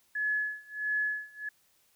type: tone with tremolo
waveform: sine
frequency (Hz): 1704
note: G#6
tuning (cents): +44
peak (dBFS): -26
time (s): 0.15-1.49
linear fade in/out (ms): 5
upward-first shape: sine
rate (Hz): 1.5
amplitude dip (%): 95
effects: white hiss -68 dBFS RMS until 1.95 s